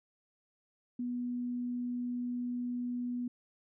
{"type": "tone", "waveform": "sine", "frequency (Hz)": 244.7, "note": "B3", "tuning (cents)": -16, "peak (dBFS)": -33, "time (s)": [0.99, 3.28], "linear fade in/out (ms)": 5, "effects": []}